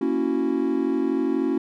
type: chord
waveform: triangle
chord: F# dominant seventh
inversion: first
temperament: equal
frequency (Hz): 233.1 / 277.2 / 329.6 / 370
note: A#3 / C#4 / E4 / F#4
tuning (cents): 0 / 0 / 0 / 0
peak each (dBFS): -27 / -22 / -24 / -25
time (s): 0.01-1.58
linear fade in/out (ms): 5
effects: none